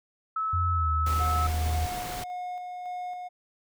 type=tone; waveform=sine; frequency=1300 Hz; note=E6; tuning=24 cents flat; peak=-26 dBFS; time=0.36-1.47 s; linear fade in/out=5 ms
type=tone with pitch glide; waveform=sine; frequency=87.4 to 78.32 Hz; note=F2 to D#2; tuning=+2 to +12 cents; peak=-25 dBFS; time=0.53-1.86 s; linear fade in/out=5 ms; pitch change=-190 cents; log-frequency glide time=0.72-0.89 s
type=noise; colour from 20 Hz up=pink; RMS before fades=-37 dBFS; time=1.06-2.24 s; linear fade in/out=5 ms
type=tone with tremolo; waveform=triangle; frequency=722 Hz; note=F#5; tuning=43 cents flat; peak=-30 dBFS; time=1.19-3.29 s; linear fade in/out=20 ms; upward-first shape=square; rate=1.8 Hz; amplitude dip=30%
effects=none